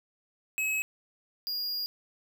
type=tone pair in turn; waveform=square; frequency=2565 / 4842 Hz; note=E7 / D#8; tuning=-48 / -48 cents; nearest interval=major seventh; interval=1100 cents; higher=second; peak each=-28 / -31 dBFS; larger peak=first; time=0.58-0.82 / 1.47-1.86 s; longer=second; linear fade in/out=0 ms; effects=none